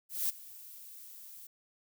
violet noise with ADSR envelope, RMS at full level -30 dBFS, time 0.09-1.47 s, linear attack 200 ms, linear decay 18 ms, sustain -20 dB, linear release 4 ms, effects none

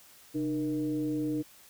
sine tone with frequency modulation, 303.6 Hz, D#4, 42 cents flat, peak -28 dBFS, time 0.34-1.43 s, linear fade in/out 20 ms, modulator 169 Hz, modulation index 0.6, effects white hiss -56 dBFS RMS until 1.69 s

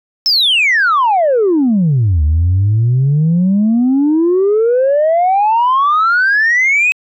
sine exponential two-way sweep, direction down then up, 5390 to 73.42 to 2570 Hz, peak -7 dBFS, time 0.26-6.92 s, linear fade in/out 0 ms, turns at 2.23 s, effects tanh soft clip ceiling -6 dBFS

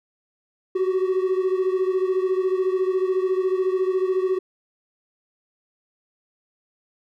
triangle beating tone pair, 371.2 / 385.2 Hz, F#4 / G4, +6 / -30 cents, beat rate 14 Hz, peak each -18 / -22 dBFS, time 0.75-4.39 s, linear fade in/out 10 ms, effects tanh soft clip ceiling -12 dBFS

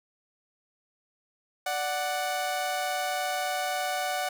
sawtooth tone pair together, 588.1 / 741 Hz, D5 / F#5, +2 / +2 cents, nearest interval major third, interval 400 cents, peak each -30 / -25 dBFS, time 1.66-4.29 s, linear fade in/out 5 ms, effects none

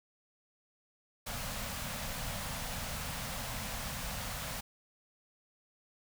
pink band-stop noise, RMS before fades -39 dBFS, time 1.26-4.61 s, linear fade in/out 10 ms, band 250 to 500 Hz, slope 48 dB/octave, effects none

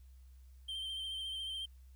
triangle tone with vibrato, 3136 Hz, G7, in tune, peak -37 dBFS, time 0.68-1.66 s, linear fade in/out 10 ms, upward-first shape triangle, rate 14 Hz, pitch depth 37 cents each way, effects added 64 Hz sine -54 dBFS peak until 1.95 s + white hiss -75 dBFS RMS until 1.95 s

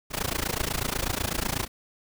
pink noise with amplitude modulation, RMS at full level -25 dBFS, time 0.1-1.68 s, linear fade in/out 50 ms, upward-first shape sine, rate 28.1 Hz, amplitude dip 95%, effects none

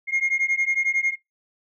sine beating tone pair, 2133 / 2144 Hz, C7 / C7, +33 / +42 cents, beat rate 11 Hz, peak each -21 dBFS, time 0.07-1.16 s, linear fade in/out 50 ms, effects noise-tail reverb RT60 0.2 s tail -22 dB re dry + tanh soft clip ceiling -16 dBFS

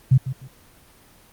sine tone with echo, 130.81 Hz, C3, in tune, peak -10 dBFS, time 0.11-0.18 s, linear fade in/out 10 ms, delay 150 ms, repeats 2, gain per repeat -13 dB, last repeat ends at 0.48 s, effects pink hiss -52 dBFS RMS until 1.32 s + Opus 24 kbps

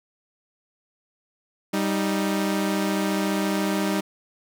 sawtooth tone pair together, 195.98 / 311.1 Hz, G3 / D#4, 0 / 0 cents, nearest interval minor sixth, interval 800 cents, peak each -20 / -22 dBFS, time 1.73-4.01 s, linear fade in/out 10 ms, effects none

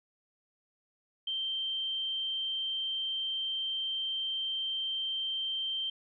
sine tone, 3136 Hz, G7, in tune, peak -31 dBFS, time 1.27-5.9 s, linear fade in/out 5 ms, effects none

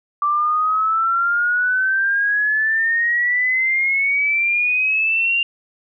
sine exponential sweep, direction up, 1166 to 2794 Hz, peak -15 dBFS, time 0.22-5.43 s, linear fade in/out 2 ms, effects none

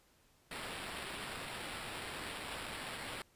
blue noise with sample-and-hold, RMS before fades -44 dBFS, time 0.51-3.22 s, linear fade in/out 2 ms, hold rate 6300 Hz, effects pink hiss -69 dBFS RMS until 3.35 s + resampled to 32000 Hz

